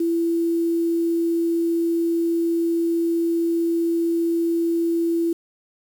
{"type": "tone with quantisation", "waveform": "sine", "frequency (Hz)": 335.6, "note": "E4", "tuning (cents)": 31, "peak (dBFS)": -18, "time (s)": [0, 5.33], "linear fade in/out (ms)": 5, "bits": 7, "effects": []}